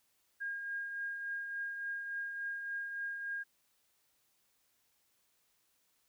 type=tone with tremolo; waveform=sine; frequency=1621 Hz; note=G#6; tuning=42 cents flat; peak=-35 dBFS; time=0.4-3.44 s; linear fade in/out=20 ms; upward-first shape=triangle; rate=3.5 Hz; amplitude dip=45%; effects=white hiss -75 dBFS RMS until 6.08 s